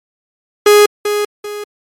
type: tone with echo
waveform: 45% pulse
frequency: 415.3 Hz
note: G#4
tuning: in tune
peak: -4 dBFS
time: 0.66-0.86 s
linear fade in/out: 5 ms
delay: 390 ms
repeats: 2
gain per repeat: -9 dB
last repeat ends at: 1.64 s
effects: MP3 64 kbps